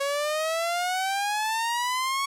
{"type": "exponential sweep", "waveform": "sawtooth", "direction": "up", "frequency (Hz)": [552, 1116], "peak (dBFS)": -21, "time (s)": [0, 2.26], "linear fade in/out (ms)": 10, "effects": ["low-pass 12000 Hz 12 dB/octave"]}